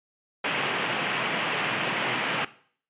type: band-pass noise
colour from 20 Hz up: white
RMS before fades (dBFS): -28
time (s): 0.44-2.45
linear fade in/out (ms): 5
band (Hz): 120 to 3100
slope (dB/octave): 48
effects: noise-tail reverb RT60 0.5 s tail -17 dB re dry + resampled to 8000 Hz